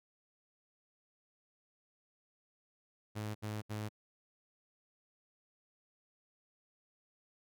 sawtooth tone bursts, 106.5 Hz, G#2, 44 cents sharp, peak -34 dBFS, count 3, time 3.15-3.892 s, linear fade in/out 20 ms, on 200 ms, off 71 ms, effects none

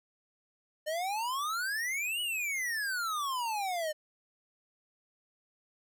square exponential two-way sweep, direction up then down, 598 to 2960 to 598 Hz, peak -32 dBFS, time 0.86-3.93 s, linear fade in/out 20 ms, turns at 2.21 s, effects none

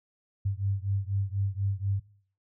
sine beating tone pair, 97 / 101.1 Hz, G2 / G#2, -18 / -46 cents, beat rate 4.1 Hz, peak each -29 / -30 dBFS, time 0.45-2 s, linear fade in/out 10 ms, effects noise-tail reverb RT60 0.5 s tail -20 dB re dry

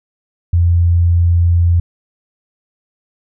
sine tone, 86 Hz, F2, 26 cents flat, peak -8 dBFS, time 0.53-1.8 s, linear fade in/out 5 ms, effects none

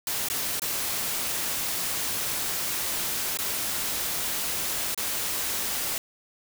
white noise with dropouts, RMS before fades -29 dBFS, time 0.07-5.98 s, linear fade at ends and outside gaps 1 ms, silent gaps 0.286-0.3 / 0.596-0.619 / 3.372-3.388 / 4.946-4.976 s, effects none

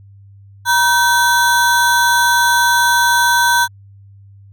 square ring-modulated tone, 1244.5 Hz, D#6, in tune, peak -8 dBFS, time 0.65-3.68 s, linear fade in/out 50 ms, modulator 290 Hz, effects added 99 Hz sine -39 dBFS peak until 4.52 s

